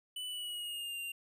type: tone with pitch glide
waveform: square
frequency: 2984 to 2784 Hz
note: F#7 to F7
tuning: +14 to -6 cents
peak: -39 dBFS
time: 0.16-1.12 s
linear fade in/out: 5 ms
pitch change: -120 cents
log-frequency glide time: 0.27-0.99 s
effects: none